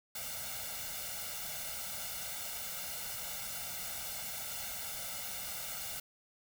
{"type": "noise with comb filter", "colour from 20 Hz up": "white", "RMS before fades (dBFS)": -41, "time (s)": [0.15, 6], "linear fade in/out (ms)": 5, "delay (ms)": 1.4, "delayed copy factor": 1, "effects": []}